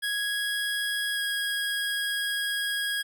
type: tone with pitch glide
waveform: 25% pulse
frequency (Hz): 1659 to 1647.5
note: G#6 to G#6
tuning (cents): -2 to -14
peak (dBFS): -23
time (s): 0.02-3.03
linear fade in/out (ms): 20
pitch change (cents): -12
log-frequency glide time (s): 1.14-1.2
effects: none